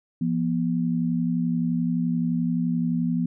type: tone pair together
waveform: sine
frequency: 170.9 / 242.5 Hz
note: F3 / B3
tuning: -37 / -31 cents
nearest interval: tritone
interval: 606 cents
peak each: -24 dBFS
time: 0.21-3.26 s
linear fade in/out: 5 ms
effects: none